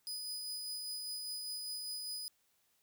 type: tone with tremolo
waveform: sawtooth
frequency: 4978 Hz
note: D#8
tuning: in tune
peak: -36 dBFS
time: 0.07-2.28 s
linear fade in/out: 0 ms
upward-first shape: sine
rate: 5 Hz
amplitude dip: 25%
effects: white hiss -75 dBFS RMS until 2.82 s